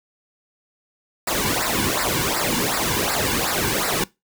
pink noise with flanger, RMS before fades -22 dBFS, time 1.27-4.04 s, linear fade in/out 5 ms, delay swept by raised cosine 0.31 to 1.61 ms, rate 2.7 Hz, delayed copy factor -0.85, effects noise-tail reverb RT60 0.2 s tail -21 dB re dry

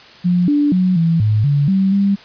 sine tone with pitch steps, 177.7 / 291.6 / 183.9 / 165.6 / 107 / 143.3 / 192.4 / 198.6 Hz, F3 / D4 / F#3 / E3 / A2 / D3 / G3 / G3, +30 / -12 / -10 / +8 / -48 / -42 / -32 / +23 cents, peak -11 dBFS, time 0.24-2.16 s, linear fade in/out 20 ms, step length 240 ms, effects white hiss -41 dBFS RMS until 2.24 s + resampled to 11025 Hz

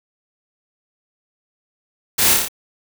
white noise with echo, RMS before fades -17 dBFS, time 2.18-2.34 s, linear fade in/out 10 ms, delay 29 ms, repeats 5, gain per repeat -2 dB, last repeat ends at 2.485 s, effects none

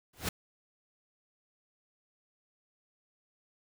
pink noise with exponential growth, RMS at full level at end -28 dBFS, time 0.13-0.29 s, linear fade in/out 5 ms, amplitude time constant 34 ms, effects none

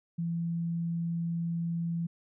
sine tone, 168.4 Hz, E3, 37 cents sharp, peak -29 dBFS, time 0.18-2.07 s, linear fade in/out 10 ms, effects none

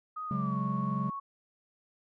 sine tone with pitch glide, 1250 to 1107.2 Hz, D#6 to C#6, +8 to -2 cents, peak -35 dBFS, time 0.16-1.2 s, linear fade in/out 10 ms, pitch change -210 cents, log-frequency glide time 0.26-0.58 s
triangle chord, C# suspended fourth, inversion none, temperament equal, 138.59 / 185 / 207.7 Hz, C#3 / F#3 / G#3, 0 / 0 / 0 cents, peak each -32 dBFS, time 0.31-1.1 s, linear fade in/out 2 ms
effects none

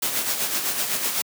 white noise with tremolo, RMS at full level -23 dBFS, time 0.02-1.22 s, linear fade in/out 5 ms, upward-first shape sine, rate 7.9 Hz, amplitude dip 50%, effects high-pass 150 Hz 12 dB/octave

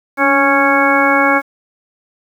harmonic tone with a mistuned harmonic, 276.4 Hz, C#4, 5 cents flat, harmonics 1 / 2 / 3 / 4 / 5 / 6 / 8, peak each -17 / -17 / -17 / -17 / -17 / -17 / -17 dBFS, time 0.17-1.42 s, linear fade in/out 50 ms, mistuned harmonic 1, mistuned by +36 cents, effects 7-bit

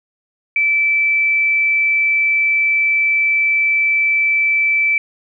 sine tone, 2320 Hz, D7, 22 cents flat, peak -12 dBFS, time 0.56-4.98 s, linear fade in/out 2 ms, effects none

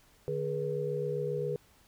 sine tone cluster, 149.4 / 416.2 / 483.6 Hz, D3 / G#4 / B4, +30 / +4 / -36 cents, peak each -36 / -34 / -34 dBFS, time 0.28-1.56 s, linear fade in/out 0 ms, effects pink hiss -63 dBFS RMS until 1.87 s

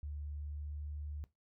sine tone with pitch glide, 73.4 to 74 Hz, D2 to D2, 0 to +14 cents, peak -40 dBFS, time 0.03-1.24 s, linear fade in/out 0 ms, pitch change +14 cents, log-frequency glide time 0.33-0.85 s, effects noise-tail reverb RT60 0.2 s tail -18 dB re dry

